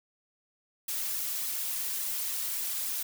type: noise with flanger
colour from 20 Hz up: blue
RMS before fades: -33 dBFS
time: 0.88-3.03 s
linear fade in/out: 5 ms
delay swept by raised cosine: 1.3 to 3.9 ms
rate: 3.5 Hz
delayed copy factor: -0.6
effects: none